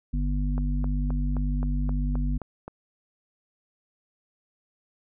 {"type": "harmonic tone", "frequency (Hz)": 49, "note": "G1", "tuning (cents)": 0, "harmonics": [1, 3, 5], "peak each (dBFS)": [-24, -32, -32], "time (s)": [0.13, 2.38], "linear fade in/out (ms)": 10}
{"type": "click train", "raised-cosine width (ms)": 1, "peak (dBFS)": -23, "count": 9, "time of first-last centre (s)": [0.58, 2.68], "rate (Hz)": 3.81}
{"effects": []}